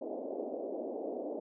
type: band-pass noise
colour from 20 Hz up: white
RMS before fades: -39 dBFS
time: 0.01-1.4 s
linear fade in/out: 10 ms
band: 250 to 660 Hz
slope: 48 dB/octave
effects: none